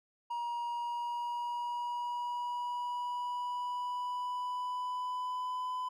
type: tone with pitch glide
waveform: triangle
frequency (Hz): 950 to 1005.9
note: A#5 to B5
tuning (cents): +33 to +31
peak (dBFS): -32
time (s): 0.3-5.89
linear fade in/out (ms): 10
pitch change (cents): +98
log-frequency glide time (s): 0.66-5.72
effects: none